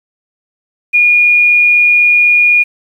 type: tone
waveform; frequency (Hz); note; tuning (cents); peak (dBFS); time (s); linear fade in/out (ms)
sine; 2436; D#7; -37; -5; 0.93-2.64; 20
effects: 7-bit